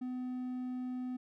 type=tone; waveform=triangle; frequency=252.1 Hz; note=B3; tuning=36 cents sharp; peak=-34 dBFS; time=0.01-1.17 s; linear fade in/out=10 ms; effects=none